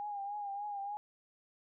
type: tone with vibrato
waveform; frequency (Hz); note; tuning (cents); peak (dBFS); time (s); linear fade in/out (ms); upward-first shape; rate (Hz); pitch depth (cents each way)
sine; 813; G#5; -37; -37; 0-0.97; 0; triangle; 3.4; 57
effects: none